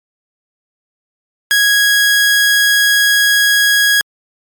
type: tone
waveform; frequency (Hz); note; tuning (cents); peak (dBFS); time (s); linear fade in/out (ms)
sawtooth; 1655; G#6; -6; -5; 1.51-4.01; 0
effects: MP3 96 kbps